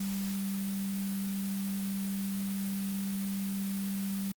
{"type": "tone in noise", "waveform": "sine", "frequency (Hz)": 196, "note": "G3", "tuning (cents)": 0, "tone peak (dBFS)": -31, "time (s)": [0, 4.32], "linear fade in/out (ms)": 5, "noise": "white", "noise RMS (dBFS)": -43, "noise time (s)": [0, 4.32], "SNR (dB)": 9, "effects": ["Opus 48 kbps"]}